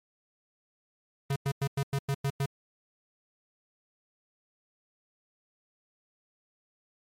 square tone bursts, 138.59 Hz, C#3, in tune, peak -27 dBFS, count 8, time 1.3-2.459 s, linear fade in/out 5 ms, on 60 ms, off 97 ms, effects MP3 64 kbps

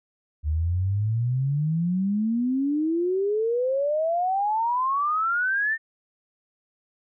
sine exponential sweep, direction up, 73.6 to 1827 Hz, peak -21 dBFS, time 0.43-5.78 s, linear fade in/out 50 ms, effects none

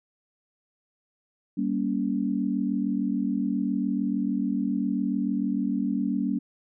sine chord, G diminished, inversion none, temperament just, 196 / 235.2 / 282.2 Hz, G3 / Bb3 / Db4, 0 / +16 / +31 cents, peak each -28 dBFS, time 1.57-6.39 s, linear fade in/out 10 ms, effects none

